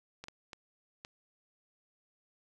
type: clicks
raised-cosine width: 0.2 ms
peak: -27 dBFS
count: 4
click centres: 0.24 / 0.284 / 0.532 / 1.049 s
effects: none